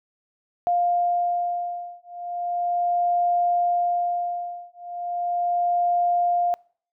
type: beating tone pair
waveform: sine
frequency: 702 / 702.37 Hz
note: F5 / F5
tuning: +9 / +10 cents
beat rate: 0.37 Hz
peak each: -24 dBFS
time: 0.67-6.54 s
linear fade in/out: 0 ms
effects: noise-tail reverb RT60 0.5 s tail -26 dB re dry